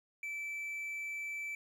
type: tone with quantisation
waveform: triangle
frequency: 2320 Hz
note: D7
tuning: 22 cents flat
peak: -36 dBFS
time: 0.23-1.55 s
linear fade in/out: 2 ms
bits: 11
effects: none